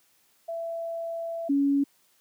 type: tone pair in turn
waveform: sine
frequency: 667 / 280.4 Hz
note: E5 / C#4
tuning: +20 / +20 cents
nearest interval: octave + minor third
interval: 1500 cents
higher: first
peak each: -30 / -20 dBFS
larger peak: second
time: 0.48-1.49 / 1.49-1.84 s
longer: first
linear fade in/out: 10 ms
effects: white hiss -65 dBFS RMS until 2.2 s + high-pass 100 Hz 12 dB/octave